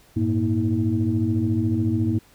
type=tone cluster; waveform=sine; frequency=98.5 / 112.5 / 234.9 / 320.7 Hz; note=G2 / A2 / A#3 / E4; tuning=+9 / +39 / +13 / -48 cents; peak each=-24 dBFS; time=0.16-2.19 s; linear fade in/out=10 ms; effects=tanh soft clip ceiling -10 dBFS + pink hiss -55 dBFS RMS until 2.34 s